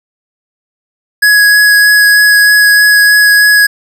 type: tone with vibrato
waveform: square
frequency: 1672 Hz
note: G#6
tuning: 11 cents sharp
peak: -4 dBFS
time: 1.22-3.67 s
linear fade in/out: 10 ms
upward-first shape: sine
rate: 3.2 Hz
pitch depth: 8 cents each way
effects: none